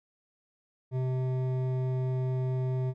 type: tone with hard clipping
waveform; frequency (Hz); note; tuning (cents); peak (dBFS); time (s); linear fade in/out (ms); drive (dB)
sine; 128.9; C3; -26; -29; 0.91-2.94; 50; 11
effects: none